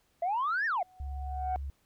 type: exponential two-way sweep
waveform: sine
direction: up then down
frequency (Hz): 659.3 to 1864.7 to 659.3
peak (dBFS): -26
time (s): 0.22-0.83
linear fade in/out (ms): 5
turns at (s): 0.66
type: tone with exponential growth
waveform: sine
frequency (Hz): 741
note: F#5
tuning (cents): +2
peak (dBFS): -26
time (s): 0.73-1.56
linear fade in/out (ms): 0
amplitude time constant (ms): 180
type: tone with vibrato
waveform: sine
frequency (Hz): 69.3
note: C#2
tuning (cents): 0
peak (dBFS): -34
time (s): 1-1.7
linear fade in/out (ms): 0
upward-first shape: sine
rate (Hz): 19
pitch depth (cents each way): 37
effects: tanh soft clip ceiling -24 dBFS + pink hiss -71 dBFS RMS until 1.85 s